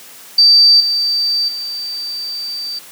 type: tone with level steps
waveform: sine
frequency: 4650 Hz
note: D8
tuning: 18 cents flat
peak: -5 / -13 / -21 dBFS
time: 0.38-2.79 s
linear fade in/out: 5 ms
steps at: 0.8 / 1.48 s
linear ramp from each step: 5 ms
effects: white hiss -38 dBFS RMS until 2.91 s + high-pass 150 Hz 12 dB/octave